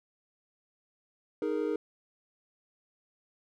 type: chord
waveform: triangle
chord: D# suspended fourth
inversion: none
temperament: equal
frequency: 311.1 / 415.3 / 466.2 Hz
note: D#4 / G#4 / A#4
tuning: 0 / 0 / 0 cents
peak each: -31 dBFS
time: 1.42-1.76 s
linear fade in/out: 2 ms
effects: none